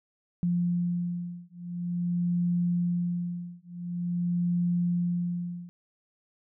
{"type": "beating tone pair", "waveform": "sine", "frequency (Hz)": [174.61, 175.08], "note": ["F3", "F3"], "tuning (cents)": [0, 5], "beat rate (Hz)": 0.47, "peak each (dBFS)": -29, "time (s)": [0.43, 5.69], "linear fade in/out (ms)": 0, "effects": []}